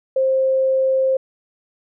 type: tone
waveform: sine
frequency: 528 Hz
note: C5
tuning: 16 cents sharp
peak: -14 dBFS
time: 0.16-1.17 s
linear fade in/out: 5 ms
effects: none